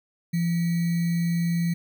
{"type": "tone with sample-and-hold", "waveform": "sine", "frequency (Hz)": 170, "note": "F3", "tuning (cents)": -46, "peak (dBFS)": -21, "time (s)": [0.33, 1.74], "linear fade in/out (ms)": 10, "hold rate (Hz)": 2100, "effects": []}